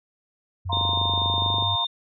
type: tone with pitch glide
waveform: sine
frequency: 91.1 to 97.64 Hz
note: F#2 to G2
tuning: -26 to -6 cents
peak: -26 dBFS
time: 0.65-1.76 s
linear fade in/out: 10 ms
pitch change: +120 cents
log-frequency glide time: 1.37-1.55 s
type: chord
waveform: sine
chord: F suspended fourth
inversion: none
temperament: equal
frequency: 698.5 / 932.3 / 1046.5 Hz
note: F5 / Bb5 / C6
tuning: 0 / 0 / 0 cents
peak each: -33 / -28 / -31 dBFS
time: 0.69-1.85 s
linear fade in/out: 10 ms
type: tone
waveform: sine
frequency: 3629 Hz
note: A#7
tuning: 47 cents flat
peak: -23 dBFS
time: 0.72-1.87 s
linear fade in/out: 10 ms
type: click train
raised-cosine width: 2 ms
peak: -20 dBFS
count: 23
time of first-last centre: 0.73-1.624 s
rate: 24.6 Hz
effects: high-pass 60 Hz 12 dB/octave